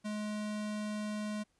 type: tone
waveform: square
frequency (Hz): 211.1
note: G#3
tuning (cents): +29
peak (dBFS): -36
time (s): 0.04-1.44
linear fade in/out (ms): 20
effects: pink hiss -75 dBFS RMS until 1.59 s + resampled to 24000 Hz